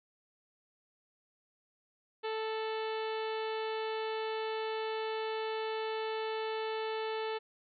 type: harmonic tone with a mistuned harmonic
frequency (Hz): 440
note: A4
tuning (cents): 0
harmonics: 1 / 2 / 3 / 4 / 5 / 6 / 7 / 8 / 9 / 10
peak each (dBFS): -35 / -40 / -46 / -47 / -50 / -49 / -50 / -51 / -54 / -56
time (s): 2.23-7.39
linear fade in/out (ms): 20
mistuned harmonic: 7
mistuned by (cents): -37
effects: none